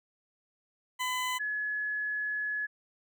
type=tone pair in turn; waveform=20% pulse / sine; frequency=1008 / 1698.9 Hz; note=B5 / G#6; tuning=+35 / +39 cents; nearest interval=major sixth; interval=904 cents; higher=second; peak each=-25 / -30 dBFS; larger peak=first; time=0.99-1.39 / 1.39-2.67 s; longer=second; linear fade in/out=20 ms; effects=none